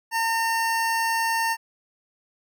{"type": "tone", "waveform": "25% pulse", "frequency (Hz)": 910, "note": "A#5", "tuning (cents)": -42, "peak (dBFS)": -18, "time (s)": [0.11, 1.57], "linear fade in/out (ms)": 50, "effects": []}